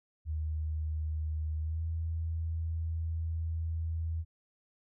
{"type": "tone with pitch glide", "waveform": "sine", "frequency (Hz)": [77.78, 81.55], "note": ["D#2", "E2"], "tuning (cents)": [0, -18], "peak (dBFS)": -31, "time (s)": [0.25, 4.25], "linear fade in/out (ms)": 50, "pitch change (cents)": 82, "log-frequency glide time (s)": [1.61, 1.83], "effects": []}